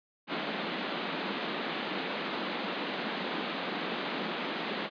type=band-pass noise; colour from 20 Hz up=pink; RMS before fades=-35 dBFS; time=0.27-4.9 s; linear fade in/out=50 ms; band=180 to 4100 Hz; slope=48 dB/octave; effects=resampled to 11025 Hz